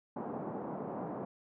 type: band-pass noise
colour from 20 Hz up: pink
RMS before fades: -40 dBFS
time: 0.16-1.25 s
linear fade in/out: 5 ms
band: 170 to 960 Hz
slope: 24 dB/octave
effects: none